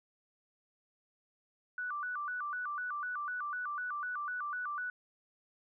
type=tone with vibrato; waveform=sine; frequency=1318.5 Hz; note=E6; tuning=in tune; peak=-35 dBFS; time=1.78-4.9 s; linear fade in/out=2 ms; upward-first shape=square; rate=4 Hz; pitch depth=200 cents each way; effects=none